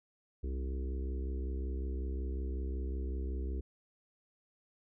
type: harmonic tone with a mistuned harmonic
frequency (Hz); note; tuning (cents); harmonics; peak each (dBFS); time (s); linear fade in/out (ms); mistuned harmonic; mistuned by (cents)
65.41; C2; 0; 1 / 3 / 4 / 5 / 6 / 7; -34 / -50 / -50 / -48 / -48 / -54; 0.43-3.61; 10; 3; -32
effects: none